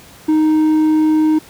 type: tone with hard clipping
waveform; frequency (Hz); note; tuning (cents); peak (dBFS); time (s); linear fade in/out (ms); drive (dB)
sine; 310.9; D#4; -1; -11; 0.28-1.39; 10; 3
effects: pink hiss -41 dBFS RMS until 1.49 s + high-pass 60 Hz 12 dB/octave